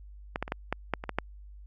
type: clicks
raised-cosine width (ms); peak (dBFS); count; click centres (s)
0.5; -15 / -15 / -24 / -14 / -13 / -11 / -22 / -16 / -11; 9; 0.359 / 0.426 / 0.479 / 0.521 / 0.726 / 0.937 / 1.039 / 1.093 / 1.186
effects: added 50 Hz sine -45 dBFS peak until 1.66 s + Opus 48 kbps

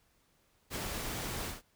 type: noise with ADSR envelope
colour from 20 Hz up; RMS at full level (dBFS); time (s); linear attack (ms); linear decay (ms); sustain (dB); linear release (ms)
pink; -35; 0.7-1.62; 57; 5; -3; 160
effects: pink hiss -71 dBFS RMS until 1.75 s

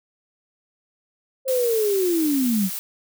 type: linear sweep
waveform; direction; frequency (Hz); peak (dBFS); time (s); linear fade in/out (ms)
sine; down; 535 to 179.5; -18; 1.45-2.7; 50
type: noise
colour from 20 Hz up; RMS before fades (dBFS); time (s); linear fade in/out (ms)
blue; -30; 1.48-2.79; 0
effects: none

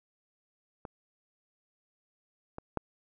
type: clicks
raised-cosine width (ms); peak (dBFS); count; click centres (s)
1; -26 / -25 / -16; 3; 0.852 / 2.584 / 2.773
effects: none

